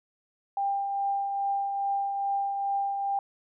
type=tone with tremolo; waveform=sine; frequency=795 Hz; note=G5; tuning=24 cents sharp; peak=-24 dBFS; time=0.57-3.19 s; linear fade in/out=2 ms; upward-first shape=triangle; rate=2.4 Hz; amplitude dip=40%; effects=none